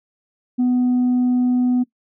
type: tone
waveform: sine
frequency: 248.8 Hz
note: B3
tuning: 13 cents sharp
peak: -12 dBFS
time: 0.58-1.84 s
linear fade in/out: 20 ms
effects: noise-tail reverb RT60 0.1 s tail -19 dB re dry + tanh soft clip ceiling -13 dBFS